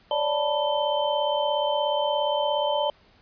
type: tone cluster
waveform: sine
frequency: 554 / 591 / 883 / 979 / 3092 Hz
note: C#5 / D5 / A5 / B5 / G7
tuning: -1 / +11 / +6 / -15 / -24 cents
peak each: -31 / -25 / -27 / -32 / -31 dBFS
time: 0.11-2.9 s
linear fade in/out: 2 ms
effects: pink hiss -58 dBFS RMS until 3.21 s + resampled to 11025 Hz